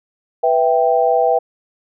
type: chord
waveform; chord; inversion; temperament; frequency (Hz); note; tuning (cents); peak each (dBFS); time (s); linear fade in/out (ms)
sine; E minor; second; equal; 493.9 / 659.3 / 784; B4 / E5 / G5; 0 / 0 / 0; -16; 0.43-1.39; 10
effects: none